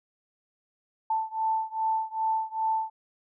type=beating tone pair; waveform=sine; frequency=883 / 885.5 Hz; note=A5 / A5; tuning=+6 / +11 cents; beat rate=2.5 Hz; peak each=-28 / -29 dBFS; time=1.1-2.9 s; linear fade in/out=5 ms; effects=none